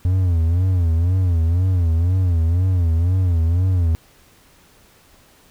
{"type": "tone with vibrato", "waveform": "triangle", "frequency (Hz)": 87.31, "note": "F2", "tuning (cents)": 0, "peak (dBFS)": -12, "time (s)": [0.05, 3.95], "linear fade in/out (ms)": 0, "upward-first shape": "sine", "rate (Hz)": 2, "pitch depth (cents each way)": 130, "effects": ["pink hiss -52 dBFS RMS until 5.5 s"]}